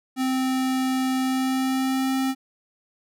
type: tone with pitch glide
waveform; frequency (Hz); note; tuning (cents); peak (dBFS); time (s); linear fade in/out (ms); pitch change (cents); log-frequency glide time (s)
square; 260.3 to 264.5; C4 to C4; -9 to +19; -22; 0.16-2.35; 50; +28; 1.21-2.14
effects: none